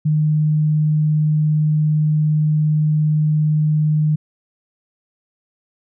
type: tone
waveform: sine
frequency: 152.9 Hz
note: D#3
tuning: 30 cents flat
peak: -13 dBFS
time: 0.05-4.16 s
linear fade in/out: 10 ms
effects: none